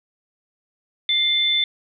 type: tone pair together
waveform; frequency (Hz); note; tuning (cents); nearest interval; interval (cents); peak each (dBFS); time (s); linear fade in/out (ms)
sine; 2098 / 3526; C7 / A7; +4 / +3; major sixth; 899; -25 / -17; 1.09-1.64; 2
effects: none